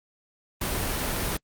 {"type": "noise", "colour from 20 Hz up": "pink", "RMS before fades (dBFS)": -28, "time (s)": [0.61, 1.37], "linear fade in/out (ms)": 5, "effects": ["Opus 32 kbps"]}